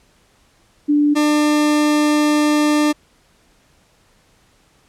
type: tone pair in turn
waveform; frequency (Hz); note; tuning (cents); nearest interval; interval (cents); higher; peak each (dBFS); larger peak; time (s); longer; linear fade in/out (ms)
sine / 40% pulse; 293.7 / 299; D4 / D4; 0 / +31; unison; 31; second; -11 / -12; first; 0.88-1.15 / 1.15-2.93; second; 20
effects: pink hiss -56 dBFS RMS until 4.88 s + low-pass 10000 Hz 12 dB/octave